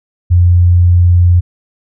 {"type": "tone", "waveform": "sine", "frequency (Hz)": 88.1, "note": "F2", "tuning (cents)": 16, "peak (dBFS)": -4, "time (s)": [0.3, 1.41], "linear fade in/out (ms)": 20, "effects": []}